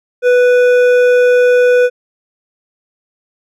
sine tone with hard clipping, 493.9 Hz, B4, in tune, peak -8 dBFS, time 0.22-1.9 s, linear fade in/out 50 ms, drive 9 dB, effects none

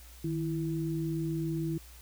sine tone pair together, 155.8 / 330.1 Hz, D#3 / E4, +3 / +2 cents, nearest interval octave + minor second, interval 1299 cents, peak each -32 / -33 dBFS, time 0.24-1.78 s, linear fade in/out 5 ms, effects added 60 Hz sine -50 dBFS peak until 2.01 s + white hiss -55 dBFS RMS until 2.01 s

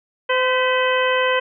harmonic tone with a mistuned harmonic, 512 Hz, C5, 38 cents flat, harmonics 1 / 2 / 3 / 4 / 5 / 6, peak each -19 / -22 / -24 / -25 / -26 / -27 dBFS, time 0.29-1.4 s, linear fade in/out 10 ms, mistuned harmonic 4, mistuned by -61 cents, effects none

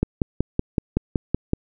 click train, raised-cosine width 3 ms, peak -6 dBFS, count 9, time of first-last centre 0.03-1.534 s, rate 5.32 Hz, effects none

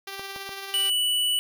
5% pulse tone with tremolo, 392 Hz, G4, in tune, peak -22 dBFS, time 0.07-0.9 s, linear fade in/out 5 ms, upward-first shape sine, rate 18 Hz, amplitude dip 30%
clicks, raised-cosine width 1 ms, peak -27 dBFS, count 3, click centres 0.195 / 0.362 / 0.492 s
square tone, 2960 Hz, F#7, in tune, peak -22 dBFS, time 0.74-1.39 s, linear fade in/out 0 ms
effects none

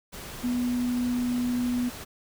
sine tone in noise, 245.4 Hz, B3, 11 cents flat, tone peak -24 dBFS, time 0.43-1.9 s, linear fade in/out 20 ms, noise pink, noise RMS -40 dBFS, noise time 0.12-2.05 s, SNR +13 dB, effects none

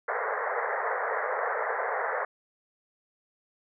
pink band-pass noise, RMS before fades -30 dBFS, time 0.08-2.25 s, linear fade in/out 5 ms, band 430 to 2000 Hz, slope 96 dB/octave, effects none

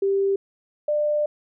sine tone pair in turn, 393.1 / 596.6 Hz, G4 / D5, +5 / +27 cents, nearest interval perfect fifth, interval 722 cents, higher second, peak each -18 / -19 dBFS, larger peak first, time 0.02-0.36 / 0.88-1.26 s, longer second, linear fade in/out 5 ms, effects none

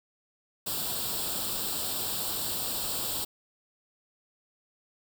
white noise with comb filter, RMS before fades -32 dBFS, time 0.66-3.25 s, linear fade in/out 10 ms, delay 0.24 ms, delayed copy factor +0.75, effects none

